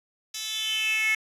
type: tone with high-pass filter sweep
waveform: 10% pulse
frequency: 436.2 Hz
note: A4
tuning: 15 cents flat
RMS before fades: -27 dBFS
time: 0.34-1.15 s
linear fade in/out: 5 ms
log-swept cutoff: 4300 to 2100 Hz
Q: 6.8
effects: resampled to 32000 Hz